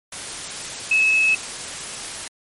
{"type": "tone in noise", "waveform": "sine", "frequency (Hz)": 2588, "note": "E7", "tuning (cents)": -32, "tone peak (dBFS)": -14, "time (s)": [0.91, 1.35], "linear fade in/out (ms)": 5, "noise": "white", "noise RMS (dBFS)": -31, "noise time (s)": [0.12, 2.28], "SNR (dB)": 14, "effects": ["MP3 48 kbps"]}